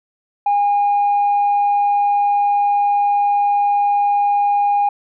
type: tone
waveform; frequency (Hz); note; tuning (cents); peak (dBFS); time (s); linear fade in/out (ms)
sine; 815; G#5; -33; -11; 0.46-4.89; 5
effects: tanh soft clip ceiling -10 dBFS